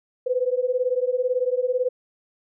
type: beating tone pair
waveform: sine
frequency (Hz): 493.9 / 511.9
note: B4 / C5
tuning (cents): 0 / -38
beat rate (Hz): 18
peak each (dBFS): -23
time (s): 0.26-1.89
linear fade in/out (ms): 10
effects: none